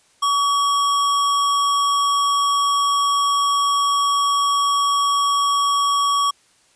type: tone with sample-and-hold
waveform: sine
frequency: 1136 Hz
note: C#6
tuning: 42 cents sharp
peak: -15 dBFS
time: 0.22-6.31 s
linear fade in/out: 10 ms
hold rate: 4410 Hz
effects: white hiss -57 dBFS RMS until 6.75 s + resampled to 22050 Hz